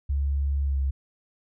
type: tone with pitch glide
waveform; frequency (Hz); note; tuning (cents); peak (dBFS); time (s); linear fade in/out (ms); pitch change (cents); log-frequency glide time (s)
sine; 70 to 67.81; C#2 to C#2; +18 to -38; -22; 0.09-0.91; 10; -56; 0.64-0.8
effects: none